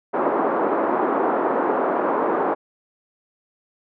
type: band-pass noise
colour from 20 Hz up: pink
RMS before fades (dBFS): -21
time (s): 0.13-2.55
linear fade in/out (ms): 20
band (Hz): 300 to 1200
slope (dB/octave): 24
effects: none